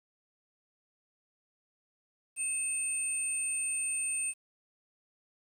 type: tone pair together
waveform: sine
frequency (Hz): 2600 / 8745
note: E7 / C#9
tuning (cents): -24 / -25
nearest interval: octave + major sixth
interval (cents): 2099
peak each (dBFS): -37 / -30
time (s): 2.36-4.34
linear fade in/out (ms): 50
effects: tanh soft clip ceiling -24 dBFS + 10-bit

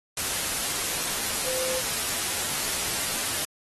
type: tone in noise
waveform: sine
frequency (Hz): 516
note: C5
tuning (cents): -24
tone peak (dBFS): -32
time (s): 1.46-1.8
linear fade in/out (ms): 2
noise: white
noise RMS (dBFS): -28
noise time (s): 0.17-3.45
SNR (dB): -7
effects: AAC 32 kbps

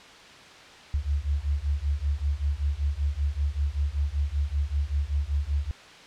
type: beating tone pair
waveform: sine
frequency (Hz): 69.3 / 74.5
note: C#2 / D2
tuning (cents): 0 / +25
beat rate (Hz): 5.2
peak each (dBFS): -27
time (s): 0.94-5.71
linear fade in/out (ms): 0
effects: white hiss -47 dBFS RMS until 6.06 s + low-pass 4000 Hz 12 dB/octave

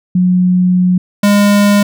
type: tone pair in turn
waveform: sine / square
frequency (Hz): 181.4 / 204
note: F#3 / G#3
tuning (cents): -34 / -31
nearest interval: major second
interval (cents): 203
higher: second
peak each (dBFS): -7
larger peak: neither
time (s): 0.15-0.98 / 1.23-1.83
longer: first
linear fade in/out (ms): 5
effects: none

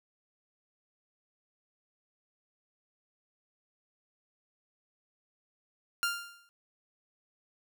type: tone with exponential decay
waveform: sawtooth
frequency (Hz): 1396.9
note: F6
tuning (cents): 0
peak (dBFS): -22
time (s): 6.03-6.49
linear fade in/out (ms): 0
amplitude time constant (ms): 100
effects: none

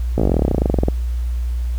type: slowing click train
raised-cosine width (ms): 2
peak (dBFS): -3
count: 24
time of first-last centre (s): 0.18-0.884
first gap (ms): 17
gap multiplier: 1.05
effects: added 60 Hz sine -18 dBFS peak until 1.78 s + pink hiss -46 dBFS RMS until 1.78 s

